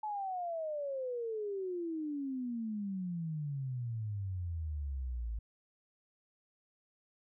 sine exponential sweep, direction down, 867 to 53.8 Hz, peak -35 dBFS, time 0.03-5.39 s, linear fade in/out 5 ms, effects none

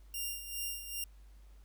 5% pulse tone with tremolo, 2794 Hz, F7, in tune, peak -26 dBFS, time 0.14-1.04 s, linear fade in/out 2 ms, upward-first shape sine, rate 2.5 Hz, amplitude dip 65%, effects added 50 Hz sine -53 dBFS peak until 1.64 s + pink hiss -70 dBFS RMS until 1.64 s

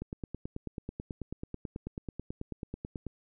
click train, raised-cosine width 3 ms, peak -24 dBFS, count 29, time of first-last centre 0.02-3.067 s, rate 9.19 Hz, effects none

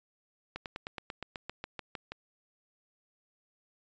slowing click train, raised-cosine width 0.3 ms, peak -22 dBFS, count 13, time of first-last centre 0.56-2.12 s, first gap 98 ms, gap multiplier 1.05, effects resampled to 16000 Hz

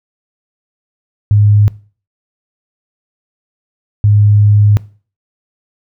sine tone bursts at uneven times, 103.83 Hz, G#2, in tune, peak -5 dBFS, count 2, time 1.31-1.68 / 4.04-4.77 s, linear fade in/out 0 ms, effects noise-tail reverb RT60 0.4 s tail -21 dB re dry

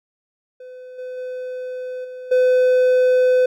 triangle tone with level steps, 506 Hz, B4, 42 cents sharp, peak -33 / -26 / -24 / -29 / -10 dBFS, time 0.6-3.46 s, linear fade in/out 5 ms, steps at 0.98 / 1.17 / 2.04 / 2.31 s, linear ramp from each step 10 ms, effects none

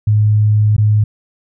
sine tone with dropouts, 106.1 Hz, G#2, 38 cents sharp, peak -8 dBFS, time 0.07-1.04 s, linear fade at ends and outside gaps 5 ms, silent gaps 0.766-0.78 s, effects none

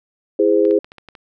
sine chord, E augmented, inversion none, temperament just, 329.6 / 412 / 515 Hz, E4 / G#4 / B#4, 0 / -14 / -28 cents, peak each -17 / -14 / -17 dBFS, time 0.39-0.79 s, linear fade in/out 5 ms
clicks, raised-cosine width 0.3 ms, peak -23 dBFS, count 7, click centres 0.652 / 0.71 / 0.845 / 0.919 / 0.983 / 1.087 / 1.152 s
effects none

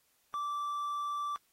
triangle tone, 1167 Hz, D6, 11 cents flat, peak -31 dBFS, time 0.34-1.36 s, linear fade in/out 0 ms, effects white hiss -72 dBFS RMS until 1.52 s + AAC 48 kbps

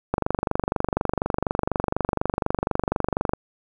click train, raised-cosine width 1 ms, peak -7 dBFS, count 78, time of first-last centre 0.14-3.335 s, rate 24.1 Hz, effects 8-bit

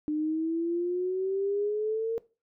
sine exponential sweep, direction up, 300 to 460 Hz, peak -26 dBFS, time 0.08-2.18 s, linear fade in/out 0 ms, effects noise-tail reverb RT60 0.3 s tail -19 dB re dry

